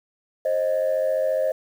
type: tone pair together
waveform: sine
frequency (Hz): 529.5 / 624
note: C5 / D#5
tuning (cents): +21 / +5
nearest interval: minor third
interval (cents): 284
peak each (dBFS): -21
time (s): 0.45-1.52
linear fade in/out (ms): 5
effects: tanh soft clip ceiling -15 dBFS + 8-bit